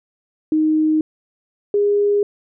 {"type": "tone pair in turn", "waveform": "sine", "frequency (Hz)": [311.1, 409.1], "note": ["D#4", "G#4"], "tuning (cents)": [0, -26], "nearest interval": "perfect fourth", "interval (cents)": 474, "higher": "second", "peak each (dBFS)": -13, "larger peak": "neither", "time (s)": [[0.52, 1.01], [1.74, 2.23]], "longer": "neither", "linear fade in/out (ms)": 2, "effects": []}